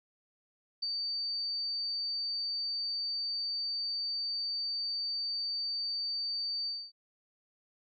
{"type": "tone with ADSR envelope", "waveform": "sine", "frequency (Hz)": 4602, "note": "D8", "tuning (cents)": -36, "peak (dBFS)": -30, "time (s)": [0.82, 6.92], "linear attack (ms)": 10, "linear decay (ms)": 25, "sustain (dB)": -2, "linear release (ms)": 250, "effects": []}